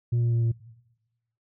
sine tone with pitch steps, 119.1 / 117.87 / 116.65 / 115.44 Hz, A#2 / A#2 / A#2 / A#2, +38 / +20 / +2 / -16 cents, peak -18 dBFS, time 0.12-0.52 s, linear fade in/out 10 ms, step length 100 ms, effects noise-tail reverb RT60 1.0 s tail -20 dB re dry + tanh soft clip ceiling -20 dBFS

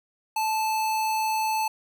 square tone, 874 Hz, A5, 12 cents flat, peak -24 dBFS, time 0.36-1.68 s, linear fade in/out 5 ms, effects none

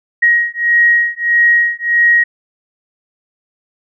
sine beating tone pair, 1888 / 1889.6 Hz, A#6 / A#6, +22 / +23 cents, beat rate 1.6 Hz, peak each -12 dBFS, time 0.22-2.24 s, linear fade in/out 10 ms, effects none

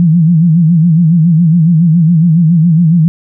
sine tone with vibrato, 165.8 Hz, E3, 10 cents sharp, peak -4 dBFS, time 0-3.08 s, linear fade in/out 0 ms, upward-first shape sine, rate 7.2 Hz, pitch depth 120 cents each way, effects none

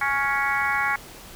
harmonic tone with a mistuned harmonic, 277.5 Hz, C#4, 2 cents sharp, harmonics 3 / 4 / 5 / 6 / 7 / 8, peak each -28 / -28 / -28 / -28 / -28 / -28 dBFS, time 0.01-0.96 s, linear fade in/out 5 ms, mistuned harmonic 5, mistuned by +17 cents, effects pink hiss -43 dBFS RMS until 1.35 s

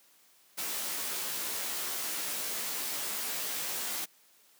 white noise with comb filter, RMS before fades -35 dBFS, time 0.57-4.06 s, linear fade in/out 20 ms, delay 15 ms, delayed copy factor -0.9, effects white hiss -63 dBFS RMS until 4.59 s + high-pass 200 Hz 12 dB/octave

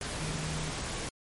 sine tone in noise, 155.56 Hz, D#3, in tune, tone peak -35 dBFS, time 0.2-0.7 s, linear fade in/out 2 ms, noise pink, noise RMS -36 dBFS, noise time 0.01-1.09 s, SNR -2 dB, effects MP3 48 kbps

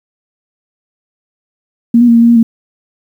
sine tone with pitch steps, 233.8 / 242 / 233.3 / 231.8 / 234 / 235.7 / 228.2 Hz, A#3 / B3 / A#3 / A#3 / A#3 / A#3 / A#3, +5 / -35 / +2 / -10 / +7 / +19 / -37 cents, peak -3 dBFS, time 1.94-2.43 s, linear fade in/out 5 ms, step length 70 ms, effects 7-bit

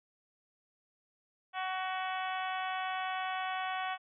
harmonic tone, 374.2 Hz, F#4, 20 cents sharp, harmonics 2 / 3 / 4 / 5 / 6 / 7 / 8 / 9, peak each -36 / -40 / -42 / -44 / -46 / -47 / -48 / -49 dBFS, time 1.53-3.98 s, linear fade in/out 50 ms, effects none

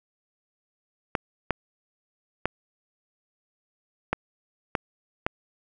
clicks, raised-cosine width 0.5 ms, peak -8 dBFS, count 6, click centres 1.152 / 1.507 / 2.456 / 4.13 / 4.752 / 5.265 s, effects none

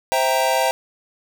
square chord, C dominant seventh, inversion none, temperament equal, 523.3 / 659.3 / 784 / 932.3 Hz, C5 / E5 / G5 / Bb5, 0 / 0 / 0 / 0 cents, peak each -23 dBFS, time 0.12-0.71 s, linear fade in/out 0 ms, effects none

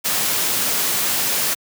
white noise, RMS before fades -20 dBFS, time 0.04-1.55 s, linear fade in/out 20 ms, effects high-pass 100 Hz 12 dB/octave

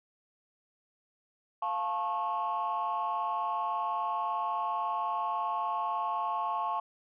sine chord, F augmented, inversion none, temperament just, 698.5 / 873.1 / 1091.3 Hz, F5 / A5 / C#6, 0 / -14 / -27 cents, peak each -35 / -32 / -31 dBFS, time 1.62-6.8 s, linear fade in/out 5 ms, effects tanh soft clip ceiling -24 dBFS

